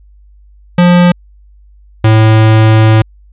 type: tone pair in turn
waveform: square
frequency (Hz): 176.4 / 109.94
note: F3 / A2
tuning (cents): +18 / -1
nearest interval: minor sixth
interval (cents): 819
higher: first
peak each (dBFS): -4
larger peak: neither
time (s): 0.78-1.12 / 2.04-3.02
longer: second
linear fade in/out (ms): 5
effects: added 50 Hz sine -38 dBFS peak until 3.32 s + resampled to 8000 Hz